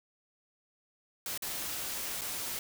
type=noise with dropouts; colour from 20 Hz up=white; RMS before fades=-37 dBFS; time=1.26-2.59 s; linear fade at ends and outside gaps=1 ms; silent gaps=1.376-1.422 / 2.211-2.217 s; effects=none